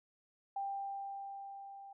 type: tone with level ramp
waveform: sine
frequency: 791 Hz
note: G5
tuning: 15 cents sharp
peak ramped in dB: -35 to -49 dBFS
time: 0.56-1.93 s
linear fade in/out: 5 ms
effects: none